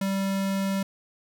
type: tone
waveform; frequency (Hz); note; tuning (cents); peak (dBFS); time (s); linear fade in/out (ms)
square; 194.7; G3; -12; -25; 0.01-0.83; 5
effects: none